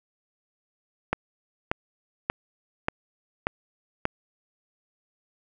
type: click train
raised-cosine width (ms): 0.5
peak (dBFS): -8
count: 6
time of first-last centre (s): 1.13-4.054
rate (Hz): 1.71
effects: none